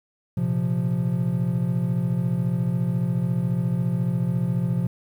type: chord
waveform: triangle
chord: Bb suspended second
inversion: none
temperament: equal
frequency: 116.54 / 130.81 / 174.61 Hz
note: Bb2 / C3 / F3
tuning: 0 / 0 / 0 cents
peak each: -26 / -23 / -22 dBFS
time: 0.37-4.87 s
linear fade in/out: 5 ms
effects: 9-bit

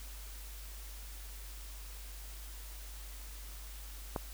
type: click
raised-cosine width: 1 ms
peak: -20 dBFS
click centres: 4.162 s
effects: added 50 Hz sine -45 dBFS peak until 4.33 s + white hiss -52 dBFS RMS until 4.33 s

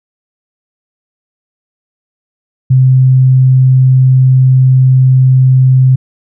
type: tone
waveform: sine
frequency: 130 Hz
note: C3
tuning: 11 cents flat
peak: -3 dBFS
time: 2.7-5.96 s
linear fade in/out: 10 ms
effects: none

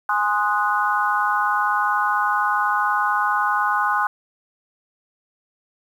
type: chord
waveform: sine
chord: Ab dominant seventh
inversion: none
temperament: equal with one note detuned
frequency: 830.6 / 1046.5 / 1244.5 / 1474.9 Hz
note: Ab5 / C6 / Eb6 / Gb6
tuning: 0 / 0 / 0 / -6 cents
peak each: -23 dBFS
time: 0.09-4.07 s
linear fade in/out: 2 ms
effects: 8-bit

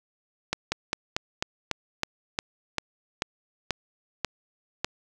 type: slowing click train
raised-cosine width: 0.2 ms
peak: -8 dBFS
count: 13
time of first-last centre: 0.53-4.846 s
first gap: 190 ms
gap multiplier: 1.11
effects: none

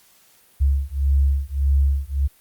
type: beating tone pair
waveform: sine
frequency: 68.4 / 70.1 Hz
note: C#2 / C#2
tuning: -23 / +20 cents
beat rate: 1.7 Hz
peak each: -19 dBFS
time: 0.6-2.28 s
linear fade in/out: 20 ms
effects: white hiss -55 dBFS RMS until 2.4 s + Opus 48 kbps

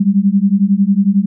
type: beating tone pair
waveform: sine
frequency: 192.8 / 203.8 Hz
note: G3 / G#3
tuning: -28 / -32 cents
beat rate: 11 Hz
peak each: -12 dBFS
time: 0-1.26 s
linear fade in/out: 10 ms
effects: none

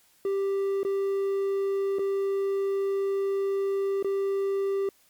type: tone with dropouts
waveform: triangle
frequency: 393 Hz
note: G4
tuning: 4 cents sharp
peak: -22 dBFS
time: 0.25-4.89 s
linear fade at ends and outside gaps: 2 ms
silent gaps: 0.832-0.849 / 1.986-1.992 / 4.027-4.045 s
effects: white hiss -62 dBFS RMS until 5.09 s + MP3 96 kbps

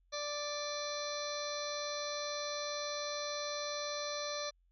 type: harmonic tone with a mistuned harmonic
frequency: 587 Hz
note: D5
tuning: 1 cent flat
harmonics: 1 / 2 / 3 / 4 / 6 / 7 / 8 / 9 / 10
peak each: -40 / -44 / -49 / -50 / -48 / -43 / -53 / -52 / -47 dBFS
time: 0.12-4.51 s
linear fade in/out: 20 ms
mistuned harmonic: 9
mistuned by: +62 cents
effects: added 44 Hz sine -68 dBFS peak until 4.71 s

